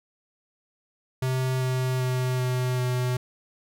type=tone with pitch steps; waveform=square; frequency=129.6 / 128.56 / 127.52 / 126.49 / 125.47 Hz; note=C3 / C3 / C3 / B2 / B2; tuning=-16 / -30 / -44 / +42 / +28 cents; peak=-24 dBFS; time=1.22-3.17 s; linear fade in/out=5 ms; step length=390 ms; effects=none